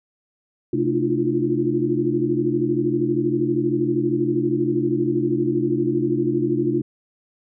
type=tone cluster; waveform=sine; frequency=131.9 / 220.2 / 300.3 / 340.5 / 353.1 Hz; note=C3 / A3 / D4 / F4 / F4; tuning=+14 / +2 / +39 / -44 / +19 cents; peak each=-27 / -28 / -23 / -23 / -24 dBFS; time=0.73-6.82 s; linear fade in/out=5 ms; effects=none